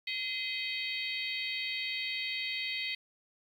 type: harmonic tone with a mistuned harmonic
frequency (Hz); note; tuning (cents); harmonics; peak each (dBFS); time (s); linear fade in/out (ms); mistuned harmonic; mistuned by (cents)
632; D#5; +27; 3 / 4 / 5 / 6 / 7; -38 / -39 / -40 / -41 / -41; 0.07-2.95; 5; 3; +140
effects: 10-bit